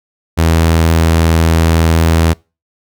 sawtooth tone, 81.9 Hz, E2, 11 cents flat, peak -4 dBFS, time 0.37-2.34 s, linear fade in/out 20 ms, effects noise-tail reverb RT60 0.3 s tail -26 dB re dry

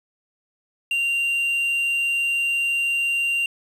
triangle tone, 2773 Hz, F7, 13 cents flat, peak -18 dBFS, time 0.91-3.46 s, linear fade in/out 2 ms, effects resampled to 32000 Hz + 8-bit

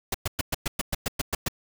pink noise bursts, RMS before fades -26 dBFS, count 11, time 0.12-1.484 s, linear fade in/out 5 ms, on 24 ms, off 110 ms, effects none

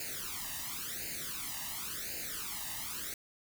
white noise with flanger, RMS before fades -40 dBFS, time 0-3.14 s, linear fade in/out 2 ms, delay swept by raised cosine 0.43 to 1.07 ms, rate 0.93 Hz, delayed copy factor +0.9, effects none

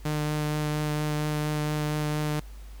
sawtooth tone with vibrato, 150.9 Hz, D3, 47 cents sharp, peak -22 dBFS, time 0.05-2.4 s, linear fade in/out 5 ms, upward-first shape triangle, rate 4.3 Hz, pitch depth 12 cents each way, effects added 50 Hz sine -40 dBFS peak until 2.8 s + pink hiss -55 dBFS RMS until 2.8 s

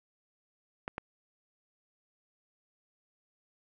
clicks, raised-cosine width 0.5 ms, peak -20 dBFS, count 2, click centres 0.879 / 0.981 s, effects none

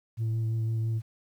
sine tone with vibrato, 112.3 Hz, A2, 36 cents sharp, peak -23 dBFS, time 0.17-1.02 s, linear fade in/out 50 ms, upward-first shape sine, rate 5.9 Hz, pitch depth 15 cents each way, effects tanh soft clip ceiling -25 dBFS + 10-bit

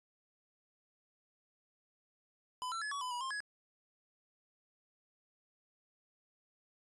square tone with pitch steps, 1005 / 1344 / 1705 / 1129 / 1005 / 970 / 1059 / 1676 Hz, B5 / E6 / G#6 / C#6 / B5 / B5 / C6 / G#6, +30 / +33 / +45 / +31 / +30 / -31 / +21 / +15 cents, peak -38 dBFS, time 2.62-3.404 s, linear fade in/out 0 ms, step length 98 ms, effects resampled to 24000 Hz

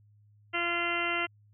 harmonic tone, 344.5 Hz, F4, 24 cents flat, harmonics 1 / 2 / 3 / 4 / 5 / 6 / 7 / 8 / 9, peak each -37 / -37 / -41 / -34 / -42 / -33 / -43 / -34 / -40 dBFS, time 0.53-1.27 s, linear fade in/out 20 ms, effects added 104 Hz sine -58 dBFS peak until 1.53 s

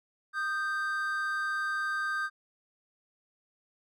triangle tone pair together, 1231.6 / 1568 Hz, D#6 / G6, -18 / 0 cents, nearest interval major third, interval 418 cents, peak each -32 / -29 dBFS, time 0.33-2.3 s, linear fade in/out 50 ms, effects none

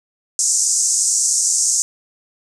pink band-pass noise, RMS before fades -17 dBFS, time 0.39-1.82 s, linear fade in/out 0 ms, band 6000 to 8500 Hz, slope 48 dB/octave, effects none

